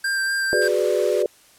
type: tone with vibrato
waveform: square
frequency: 1584 Hz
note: G6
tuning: 18 cents sharp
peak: -21 dBFS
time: 0.04-0.68 s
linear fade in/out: 5 ms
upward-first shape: sine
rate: 4.1 Hz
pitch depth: 13 cents each way
type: chord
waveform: sine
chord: G# half-diminished seventh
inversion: third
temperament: equal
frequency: 370 / 415.3 / 493.9 / 587.3 Hz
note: F#4 / G#4 / B4 / D5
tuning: 0 / 0 / 0 / 0 cents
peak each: -23 dBFS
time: 0.53-1.26 s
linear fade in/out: 0 ms
type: high-pass noise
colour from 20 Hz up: pink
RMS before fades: -38 dBFS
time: 0.61-1.23 s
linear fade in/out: 10 ms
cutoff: 980 Hz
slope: 48 dB/octave
effects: white hiss -53 dBFS RMS until 1.58 s + low-pass 12000 Hz 12 dB/octave